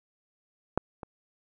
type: clicks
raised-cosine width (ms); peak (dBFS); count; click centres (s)
1; -10 / -24; 2; 0.776 / 1.032
effects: none